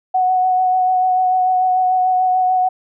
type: tone with vibrato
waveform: sine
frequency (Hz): 740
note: F#5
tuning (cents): 0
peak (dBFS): -12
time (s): 0.14-2.69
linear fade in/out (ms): 10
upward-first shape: sine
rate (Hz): 6.8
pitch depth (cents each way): 16
effects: none